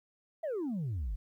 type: exponential sweep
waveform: sine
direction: down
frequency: 680 to 43.65 Hz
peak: -30 dBFS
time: 0.43-1.16 s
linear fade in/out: 10 ms
effects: tanh soft clip ceiling -31 dBFS + 12-bit

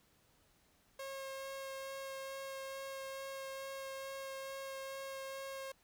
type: tone with vibrato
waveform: sawtooth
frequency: 540 Hz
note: C#5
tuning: 45 cents flat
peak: -39 dBFS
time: 0.99-5.72 s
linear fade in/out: 5 ms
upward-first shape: sine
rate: 2.3 Hz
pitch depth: 9 cents each way
effects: pink hiss -71 dBFS RMS until 5.83 s

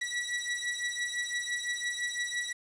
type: beating tone pair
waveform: sawtooth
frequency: 1938 / 1943.9 Hz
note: B6 / B6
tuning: -33 / -28 cents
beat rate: 5.9 Hz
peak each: -31 dBFS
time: 0.01-2.53 s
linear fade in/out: 10 ms
effects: resampled to 22050 Hz + 9-bit

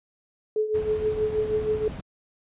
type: tone with tremolo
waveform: sine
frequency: 430 Hz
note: A4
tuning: 40 cents flat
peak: -19 dBFS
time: 0.56-1.88 s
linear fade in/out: 2 ms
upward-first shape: triangle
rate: 6.3 Hz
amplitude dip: 75%
type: noise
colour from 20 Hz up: brown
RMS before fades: -33 dBFS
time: 0.74-2.01 s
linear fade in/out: 10 ms
effects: high-pass 60 Hz 12 dB/octave + resampled to 8000 Hz

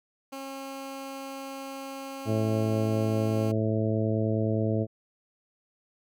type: tone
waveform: 15% pulse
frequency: 271.1 Hz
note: C#4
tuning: 38 cents flat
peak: -30 dBFS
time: 0.32-3.52 s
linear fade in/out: 10 ms
type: harmonic tone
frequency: 109.4 Hz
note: A2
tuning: 9 cents flat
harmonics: 1 / 2 / 3 / 4 / 5 / 6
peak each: -27 / -30 / -32 / -33 / -34 / -35 dBFS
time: 2.25-4.87 s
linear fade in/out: 50 ms
effects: none

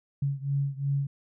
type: beating tone pair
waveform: sine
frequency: 138.7 / 141.5 Hz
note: C#3 / C#3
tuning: +1 / +36 cents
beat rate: 2.8 Hz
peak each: -28 / -30 dBFS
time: 0.22-1.07 s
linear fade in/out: 5 ms
effects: none

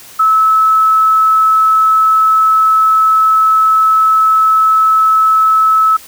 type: tone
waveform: sine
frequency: 1300 Hz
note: E6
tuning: 24 cents flat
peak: -6 dBFS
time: 0.19-5.97 s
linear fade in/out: 10 ms
effects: white hiss -36 dBFS RMS until 6.07 s

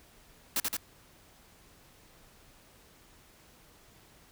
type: noise with echo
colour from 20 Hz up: white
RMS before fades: -29 dBFS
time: 0.56-0.6 s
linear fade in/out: 2 ms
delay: 84 ms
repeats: 2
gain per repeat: -2 dB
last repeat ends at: 0.768 s
effects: pink hiss -59 dBFS RMS until 4.31 s

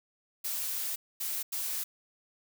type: noise bursts at uneven times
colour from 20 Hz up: blue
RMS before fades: -34 dBFS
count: 3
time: 0.44-0.96 / 1.2-1.43 / 1.52-1.84 s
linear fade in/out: 10 ms
effects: none

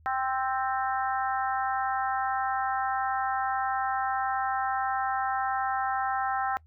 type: harmonic tone with a mistuned harmonic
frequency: 261.6 Hz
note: C4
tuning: in tune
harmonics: 3 / 4 / 5 / 6 / 7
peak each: -28 / -35 / -32 / -37 / -39 dBFS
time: 0.06-6.57 s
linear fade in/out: 0 ms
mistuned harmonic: 5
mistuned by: +15 cents
effects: noise-tail reverb RT60 0.1 s tail -22 dB re dry + added 79 Hz sine -54 dBFS peak until 6.66 s

